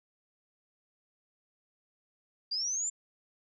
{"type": "linear sweep", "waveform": "sine", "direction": "up", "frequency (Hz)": [4699, 7330], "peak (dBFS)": -30, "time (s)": [2.51, 2.9], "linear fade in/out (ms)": 10, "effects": []}